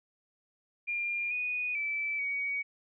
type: tone with pitch steps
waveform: sine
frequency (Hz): 2401 / 2475 / 2316 / 2253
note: D7 / D#7 / D7 / C#7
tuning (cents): +38 / -10 / -25 / +28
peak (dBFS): -30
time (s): 0.87-2.63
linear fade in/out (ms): 20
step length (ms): 440
effects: none